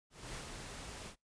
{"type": "noise with ADSR envelope", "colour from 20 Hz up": "pink", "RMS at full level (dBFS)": -44, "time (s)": [0.1, 1.16], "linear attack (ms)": 250, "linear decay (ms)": 100, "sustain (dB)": -3, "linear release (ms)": 85, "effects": ["noise-tail reverb RT60 0.2 s tail -25 dB re dry", "resampled to 22050 Hz"]}